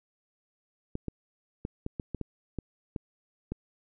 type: clicks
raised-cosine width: 3 ms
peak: -20 dBFS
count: 10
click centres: 0.954 / 1.083 / 1.651 / 1.864 / 1.998 / 2.147 / 2.213 / 2.587 / 2.962 / 3.52 s
effects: none